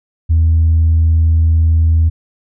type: tone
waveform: sine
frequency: 81.1 Hz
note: E2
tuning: 28 cents flat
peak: -6 dBFS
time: 0.29-2.1 s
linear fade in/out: 20 ms
effects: tanh soft clip ceiling -5 dBFS